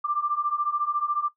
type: beating tone pair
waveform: sine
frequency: 1174 / 1188 Hz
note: D6 / D6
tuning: -1 / +20 cents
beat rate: 14 Hz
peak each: -28 / -25 dBFS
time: 0.04-1.29 s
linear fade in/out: 10 ms
effects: noise-tail reverb RT60 0.1 s tail -17 dB re dry